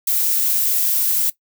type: noise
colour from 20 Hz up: violet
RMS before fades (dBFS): -18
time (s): 0.07-1.3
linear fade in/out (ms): 5
effects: noise-tail reverb RT60 0.1 s tail -18 dB re dry